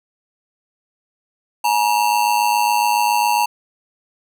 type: ring-modulated tone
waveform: square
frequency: 900 Hz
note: A5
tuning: 39 cents sharp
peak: -12 dBFS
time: 1.64-3.46 s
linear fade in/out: 10 ms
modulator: 53.6 Hz
effects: none